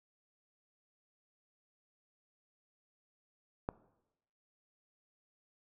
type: click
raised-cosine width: 1 ms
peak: -20 dBFS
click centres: 3.689 s
effects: noise-tail reverb RT60 0.9 s tail -19 dB re dry